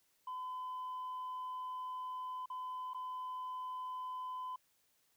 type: tone with dropouts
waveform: sine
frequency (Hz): 1014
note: B5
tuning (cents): +45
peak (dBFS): -38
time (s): 0.27-4.56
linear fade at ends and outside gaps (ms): 5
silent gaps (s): 2.459-2.5 / 2.935-2.945
effects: tanh soft clip ceiling -38 dBFS + white hiss -75 dBFS RMS until 5.16 s